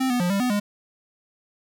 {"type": "tone with pitch steps", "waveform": "square", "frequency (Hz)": [261.4, 246, 177.1, 198.1, 249.8, 205.2], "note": ["C4", "B3", "F3", "G3", "B3", "G#3"], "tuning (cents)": [-1, -7, 24, 18, 20, -21], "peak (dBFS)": -21, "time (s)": [0, 0.6], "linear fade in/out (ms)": 10, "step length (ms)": 100, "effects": []}